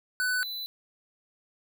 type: tone pair in turn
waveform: square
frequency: 1497 / 3997 Hz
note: F#6 / B7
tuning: +20 / +20 cents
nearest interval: octave + perfect fourth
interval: 1700 cents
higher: second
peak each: -26 / -34 dBFS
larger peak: first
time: 0.2-0.43 / 0.43-0.66 s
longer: neither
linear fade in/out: 0 ms
effects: none